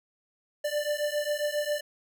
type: beating tone pair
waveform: square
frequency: 588 / 595.4 Hz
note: D5 / D5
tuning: +2 / +24 cents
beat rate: 7.4 Hz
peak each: -31 dBFS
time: 0.64-1.81 s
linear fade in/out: 10 ms
effects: none